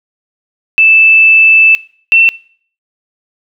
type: tone pair in turn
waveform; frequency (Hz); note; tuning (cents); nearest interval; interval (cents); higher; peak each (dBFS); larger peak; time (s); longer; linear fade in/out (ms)
sine; 2637 / 2689; E7 / E7; 0 / +34; unison; 34; second; -3; neither; 0.78-1.75 / 2.12-2.29; first; 0
effects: noise-tail reverb RT60 0.5 s tail -21 dB re dry